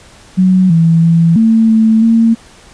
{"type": "tone with pitch steps", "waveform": "sine", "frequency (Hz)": [185.7, 164.8, 166.4, 224.1, 221.4, 227.6], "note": ["F#3", "E3", "E3", "A3", "A3", "A#3"], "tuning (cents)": [7, 0, 17, 32, 11, -41], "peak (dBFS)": -5, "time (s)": [0.37, 2.35], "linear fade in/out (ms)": 20, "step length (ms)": 330, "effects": ["pink hiss -40 dBFS RMS until 2.73 s", "resampled to 22050 Hz"]}